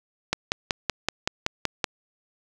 click train, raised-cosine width 0.2 ms, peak -5 dBFS, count 9, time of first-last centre 0.33-1.842 s, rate 5.29 Hz, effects none

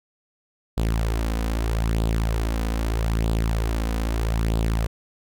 sawtooth tone with flanger, 55.6 Hz, A1, 19 cents sharp, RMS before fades -23 dBFS, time 0.77-4.87 s, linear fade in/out 10 ms, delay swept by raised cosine 0.24 to 4.04 ms, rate 0.79 Hz, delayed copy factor +0.55, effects none

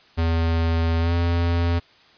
square tone with pitch glide, 82.6 to 85.46 Hz, E2 to F2, +4 to -37 cents, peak -19 dBFS, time 0.17-1.8 s, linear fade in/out 20 ms, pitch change +59 cents, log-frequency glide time 0.99-1.13 s, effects white hiss -53 dBFS RMS until 2.17 s + resampled to 11025 Hz

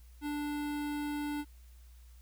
square tone with notch filter, 293.7 Hz, D4, in tune, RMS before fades -36 dBFS, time 0.21-1.45 s, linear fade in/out 50 ms, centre 6100 Hz, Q 1.4, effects added 60 Hz sine -52 dBFS peak until 2.21 s + white hiss -67 dBFS RMS until 2.21 s

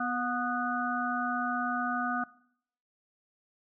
harmonic tone with a mistuned harmonic, 246.9 Hz, B3, in tune, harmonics 1 / 3 / 5 / 6, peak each -34 / -34 / -34 / -34 dBFS, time 0-2.24 s, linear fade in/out 5 ms, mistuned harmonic 3, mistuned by -40 cents, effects noise-tail reverb RT60 0.7 s tail -21 dB re dry

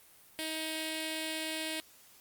5% pulse tone with notch filter, 316.4 Hz, D#4, 29 cents sharp, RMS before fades -37 dBFS, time 0.39-1.8 s, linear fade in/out 0 ms, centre 1200 Hz, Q 0.89, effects white hiss -59 dBFS RMS until 2.2 s + Opus 32 kbps

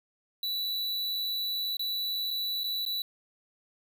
square tone with dropouts, 3951 Hz, B7, in tune, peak -30 dBFS, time 0.43-3.02 s, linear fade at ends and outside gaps 2 ms, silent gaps 1.769-1.794 / 2.306-2.31 / 2.635-2.641 / 2.852-2.862 s, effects none

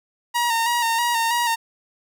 sawtooth tone with vibrato, 935 Hz, A#5, 5 cents sharp, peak -15 dBFS, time 0.34-1.56 s, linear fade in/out 20 ms, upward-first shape square, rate 3.1 Hz, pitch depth 36 cents each way, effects none

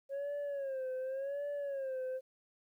sine tone with vibrato, 545 Hz, C#5, 29 cents flat, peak -33 dBFS, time 0.09-2.21 s, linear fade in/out 50 ms, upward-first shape sine, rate 0.89 Hz, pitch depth 100 cents each way, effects tanh soft clip ceiling -35 dBFS + 12-bit

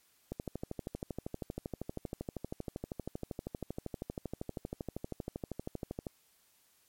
click train, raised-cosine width 2 ms, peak -24 dBFS, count 74, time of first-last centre 0.32-6.068 s, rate 12.7 Hz, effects white hiss -69 dBFS RMS until 6.88 s + MP3 64 kbps

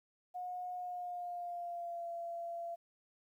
sine tone with pitch glide, 723 to 682.4 Hz, F#5 to F5, -40 to -40 cents, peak -39 dBFS, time 0.34-2.76 s, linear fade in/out 20 ms, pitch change -100 cents, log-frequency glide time 0.74-2.09 s, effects 12-bit

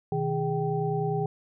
sine tone cluster, 128.3 / 158.3 / 411.9 / 776 Hz, C3 / D#3 / G#4 / G5, -34 / +30 / -14 / -18 cents, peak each -33 / -29 / -29 / -32 dBFS, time 0.12-1.26 s, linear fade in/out 2 ms, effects none

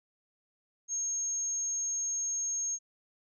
sine tone, 6500 Hz, G#8, 38 cents flat, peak -30 dBFS, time 0.88-2.79 s, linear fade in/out 50 ms, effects none

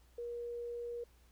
sine tone, 475.8 Hz, A#4, 35 cents sharp, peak -39 dBFS, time 0.18-1.04 s, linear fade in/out 5 ms, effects added 60 Hz sine -63 dBFS peak until 1.31 s + pink hiss -70 dBFS RMS until 1.31 s

